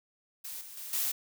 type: noise with level steps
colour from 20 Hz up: blue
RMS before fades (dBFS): -41 / -47 / -42 / -31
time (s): 0.44-1.12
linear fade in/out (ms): 10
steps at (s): 0.61 / 0.77 / 0.93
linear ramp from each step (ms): 2
effects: none